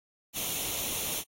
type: noise with comb filter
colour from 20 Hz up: white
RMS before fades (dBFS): -33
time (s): 0.33-1.24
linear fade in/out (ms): 50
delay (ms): 0.31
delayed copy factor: +0.65
effects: AAC 48 kbps